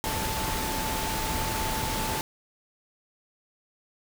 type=tone in noise; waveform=sine; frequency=880 Hz; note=A5; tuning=in tune; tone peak=-33 dBFS; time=0.04-2.21 s; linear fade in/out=0 ms; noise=pink; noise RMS=-30 dBFS; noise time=0.04-2.21 s; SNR=-6 dB; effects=none